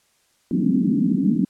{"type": "band-pass noise", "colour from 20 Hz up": "white", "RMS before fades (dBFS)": -19, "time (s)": [0.51, 1.45], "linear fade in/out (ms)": 2, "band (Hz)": [170, 280], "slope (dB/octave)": 48, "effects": ["white hiss -63 dBFS RMS until 1.49 s", "low-pass 10000 Hz 12 dB/octave"]}